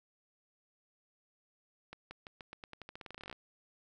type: accelerating click train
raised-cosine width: 0.3 ms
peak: -30 dBFS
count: 22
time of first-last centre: 1.93-3.328 s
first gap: 180 ms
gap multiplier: 0.88
effects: none